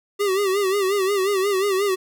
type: tone with vibrato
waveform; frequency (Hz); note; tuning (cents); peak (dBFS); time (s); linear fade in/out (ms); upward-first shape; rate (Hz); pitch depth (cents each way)
square; 392; G4; 0; -19; 0.19-1.96; 20; sine; 5.6; 90
effects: none